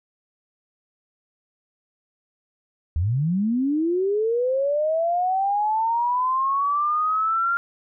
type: linear sweep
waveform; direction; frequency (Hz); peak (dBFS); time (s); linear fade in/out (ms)
sine; up; 73.42 to 1396.9; -19; 2.96-7.57; 0
effects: none